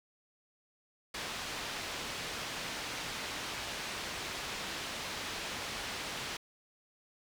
white low-pass noise, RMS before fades -40 dBFS, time 1.14-6.37 s, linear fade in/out 5 ms, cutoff 4100 Hz, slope 12 dB/octave, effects none

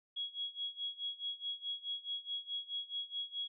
sine tone with tremolo, 3324 Hz, G#7, 1 cent sharp, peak -35 dBFS, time 0.16-3.48 s, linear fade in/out 10 ms, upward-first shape sine, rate 4.7 Hz, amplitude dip 90%, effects none

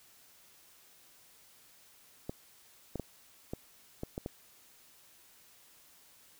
clicks, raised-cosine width 2 ms, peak -23 dBFS, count 7, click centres 2.295 / 2.957 / 2.997 / 3.535 / 4.034 / 4.179 / 4.261 s, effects white hiss -61 dBFS RMS until 6.39 s

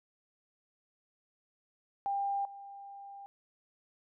sine tone with level steps, 797 Hz, G5, 28 cents sharp, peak -30 / -45 dBFS, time 2.06-3.26 s, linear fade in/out 0 ms, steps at 2.45 s, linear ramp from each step 2 ms, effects none

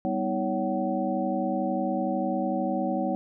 sine tone cluster, 194.8 / 245.8 / 319.1 / 560 / 756 Hz, G3 / B3 / D#4 / C#5 / F#5, -11 / -8 / +44 / +18 / +37 cents, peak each -31 dBFS, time 0.05-3.15 s, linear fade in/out 0 ms, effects none

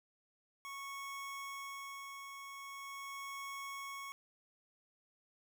25% pulse tone with tremolo, 1104 Hz, C#6, 7 cents flat, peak -39 dBFS, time 0.65-4.12 s, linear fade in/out 0 ms, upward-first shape sine, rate 0.43 Hz, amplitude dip 40%, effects none

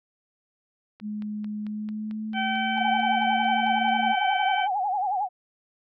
click train, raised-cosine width 0.3 ms, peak -31 dBFS, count 14, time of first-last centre 1-3.889 s, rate 4.5 Hz
sine tone with pitch glide, 210.6 to 224.4 Hz, G#3 to A3, +24 to +34 cents, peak -29 dBFS, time 1.01-4.15 s, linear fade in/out 50 ms, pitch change +110 cents, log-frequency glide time 1.62-3.02 s
harmonic tone, 769 Hz, G5, 33 cents flat, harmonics 1 / 2 / 3 / 4, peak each -27 / -30 / -32 / -33 dBFS, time 2.33-4.68 s, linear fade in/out 50 ms
sine tone with vibrato, 784 Hz, G5, in tune, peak -23 dBFS, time 2.75-5.29 s, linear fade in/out 50 ms, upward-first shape sine, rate 11 Hz, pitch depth 130 cents each way
effects none

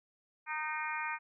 harmonic tone with a mistuned harmonic, 308.3 Hz, D#4, 16 cents flat, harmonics 3 / 4 / 5 / 6 / 7 / 8, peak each -39 / -42 / -41 / -43 / -43 / -42 dBFS, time 0.46-1.19 s, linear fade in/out 50 ms, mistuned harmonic 8, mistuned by -38 cents, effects none

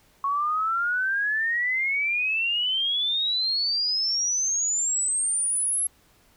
sine exponential sweep, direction up, 1100 to 11210 Hz, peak -22 dBFS, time 0.24-5.87 s, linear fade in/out 2 ms, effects pink hiss -60 dBFS RMS until 6.36 s

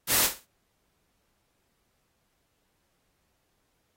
white noise with echo, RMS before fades -23 dBFS, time 0.07-0.3 s, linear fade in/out 50 ms, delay 56 ms, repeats 3, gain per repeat -12 dB, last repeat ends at 0.468 s, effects pink hiss -74 dBFS RMS until 3.96 s + AAC 48 kbps

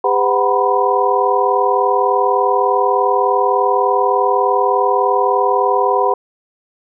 sine tone cluster, 402.6 / 506 / 744 / 964 / 1004 Hz, G4 / B4 / F#5 / B5 / B5, +46 / +42 / +9 / -42 / +28 cents, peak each -18 dBFS, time 0.04-6.14 s, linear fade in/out 5 ms, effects none

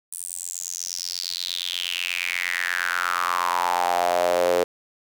sawtooth tone with high-pass filter sweep, 88.4 Hz, F2, 22 cents sharp, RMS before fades -25 dBFS, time 0.12-4.64 s, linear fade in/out 5 ms, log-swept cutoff 9700 to 470 Hz, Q 5.8, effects none

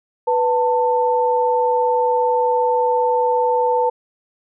sine tone pair together, 493.9 / 891.3 Hz, B4 / A5, 0 / +22 cents, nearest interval minor seventh, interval 1022 cents, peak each -17 dBFS, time 0.27-3.9 s, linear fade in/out 10 ms, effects none

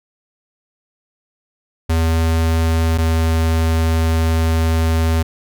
square tone pair in turn, 81.6 / 81.29 Hz, E2 / E2, -17 / -24 cents, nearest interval unison, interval 7 cents, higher first, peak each -14 dBFS, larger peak neither, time 1.89-2.98 / 2.98-5.23 s, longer second, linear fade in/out 10 ms, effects none

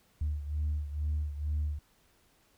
sine beating tone pair, 74.4 / 76.6 Hz, D2 / D#2, +23 / -27 cents, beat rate 2.2 Hz, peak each -30 / -35 dBFS, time 0.21-1.79 s, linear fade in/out 5 ms, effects tanh soft clip ceiling -25 dBFS + pink hiss -67 dBFS RMS until 2.57 s

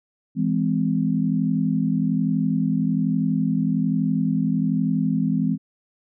sine chord, E augmented, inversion none, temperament just, 164.81 / 206 / 257.5 Hz, E3 / G#3 / B#3, 0 / -14 / -28 cents, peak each -23 dBFS, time 0.35-5.58 s, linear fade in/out 50 ms, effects none

